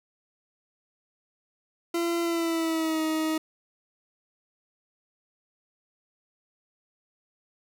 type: tone with pitch glide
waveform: 40% pulse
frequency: 340 to 315.4 Hz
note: F4 to D#4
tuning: -46 to +24 cents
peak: -24 dBFS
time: 1.94-3.38 s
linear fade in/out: 5 ms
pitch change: -130 cents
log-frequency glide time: 2.22-3.02 s
effects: none